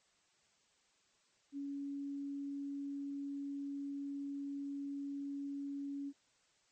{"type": "tone", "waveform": "sine", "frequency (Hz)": 280.9, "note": "C#4", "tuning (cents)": 23, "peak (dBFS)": -39, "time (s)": [1.52, 6.13], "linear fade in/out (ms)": 50, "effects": ["white hiss -73 dBFS RMS until 6.71 s", "MP3 32 kbps"]}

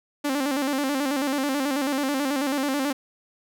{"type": "tone with vibrato", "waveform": "sawtooth", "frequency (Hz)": 277.2, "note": "C#4", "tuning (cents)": 0, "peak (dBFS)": -19, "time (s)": [0.24, 2.93], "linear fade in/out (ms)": 10, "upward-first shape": "square", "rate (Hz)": 9.2, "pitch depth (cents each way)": 83, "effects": []}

